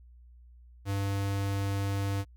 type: tone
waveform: square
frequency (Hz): 99.1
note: G2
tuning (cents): +19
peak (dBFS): -29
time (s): 0.85-2.25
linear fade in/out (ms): 50
effects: added 60 Hz sine -51 dBFS peak until 2.36 s